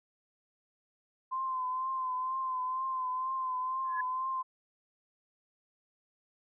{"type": "tone with vibrato", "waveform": "sine", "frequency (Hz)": 1034, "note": "C6", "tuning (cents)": -21, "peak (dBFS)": -31, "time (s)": [1.31, 4.43], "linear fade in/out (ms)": 20, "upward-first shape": "triangle", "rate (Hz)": 2.1, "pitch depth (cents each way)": 43}
{"type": "tone with exponential growth", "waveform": "sine", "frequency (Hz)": 1692, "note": "G#6", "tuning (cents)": 32, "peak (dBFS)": -30, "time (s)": [3.84, 4.01], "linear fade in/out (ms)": 5, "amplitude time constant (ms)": 35}
{"effects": []}